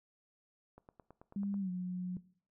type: click train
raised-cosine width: 1 ms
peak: -40 dBFS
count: 8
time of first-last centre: 0.78-1.542 s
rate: 9.19 Hz
type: tone with pitch glide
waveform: sine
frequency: 199.9 to 181.2 Hz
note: G3 to F#3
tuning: +34 to -36 cents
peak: -34 dBFS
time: 1.36-2.17 s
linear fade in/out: 2 ms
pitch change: -170 cents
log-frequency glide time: 1.59-1.7 s
effects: noise-tail reverb RT60 0.5 s tail -19 dB re dry